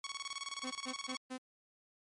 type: tone with tremolo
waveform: 10% pulse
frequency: 1113 Hz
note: C#6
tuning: 7 cents sharp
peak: -30 dBFS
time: 0.04-1.17 s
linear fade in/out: 2 ms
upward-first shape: square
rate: 19 Hz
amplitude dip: 80%
type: tone bursts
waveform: sawtooth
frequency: 257.3 Hz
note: C4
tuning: 29 cents flat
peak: -36 dBFS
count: 4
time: 0.63-1.382 s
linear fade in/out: 20 ms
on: 83 ms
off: 140 ms
effects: MP3 48 kbps